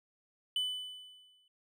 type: tone with exponential decay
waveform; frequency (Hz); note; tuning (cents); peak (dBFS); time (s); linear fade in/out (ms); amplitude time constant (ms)
triangle; 3000; F#7; +23; -27; 0.56-1.48; 2; 200
effects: none